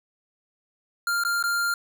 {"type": "tone with dropouts", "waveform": "square", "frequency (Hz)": 1396.9, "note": "F6", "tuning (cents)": 0, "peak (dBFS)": -23, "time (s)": [1.07, 1.74], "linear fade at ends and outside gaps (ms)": 2, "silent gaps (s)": [[1.237, 1.249], [1.427, 1.438]], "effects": []}